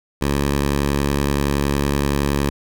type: tone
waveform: 10% pulse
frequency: 70.7 Hz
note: C#2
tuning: 35 cents sharp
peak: -9 dBFS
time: 0.21-2.5 s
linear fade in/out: 10 ms
effects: none